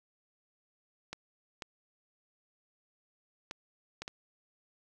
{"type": "clicks", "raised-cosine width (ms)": 0.2, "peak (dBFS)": -22, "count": 5, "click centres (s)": [1.13, 1.622, 3.511, 4.02, 4.079], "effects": []}